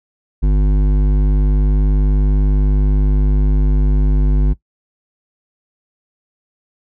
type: tone with hard clipping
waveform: sine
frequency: 50.1 Hz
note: G1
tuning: 38 cents sharp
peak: -12 dBFS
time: 0.42-4.54 s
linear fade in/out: 20 ms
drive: 12 dB
effects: noise-tail reverb RT60 0.1 s tail -18 dB re dry